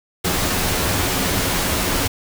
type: noise with comb filter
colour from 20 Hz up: pink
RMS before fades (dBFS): -20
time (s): 0.24-2.08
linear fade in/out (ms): 10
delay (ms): 11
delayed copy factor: +0.5
effects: none